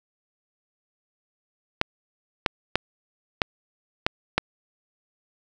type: clicks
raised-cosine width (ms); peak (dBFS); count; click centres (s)
0.3; -3; 6; 1.814 / 2.462 / 2.756 / 3.418 / 4.065 / 4.38
effects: none